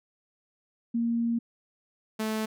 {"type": "tone pair in turn", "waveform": ["sine", "sawtooth"], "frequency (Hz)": [233.1, 218.1], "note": ["A#3", "A3"], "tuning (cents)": [0, -15], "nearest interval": "minor second", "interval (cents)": 115, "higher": "first", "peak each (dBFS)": -24, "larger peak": "neither", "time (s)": [[0.94, 1.39], [2.19, 2.46]], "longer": "first", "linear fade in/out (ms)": 10, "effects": []}